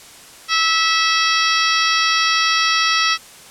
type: harmonic tone with a mistuned harmonic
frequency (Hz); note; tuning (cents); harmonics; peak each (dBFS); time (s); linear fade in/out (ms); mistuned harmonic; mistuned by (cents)
653; E5; -17; 2 / 3 / 4 / 5 / 6 / 7 / 8 / 9; -19 / -21 / -22 / -23 / -24 / -24 / -25 / -26; 0.48-3.18; 50; 9; -73
effects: white hiss -41 dBFS RMS until 3.5 s + low-pass 10000 Hz 12 dB/octave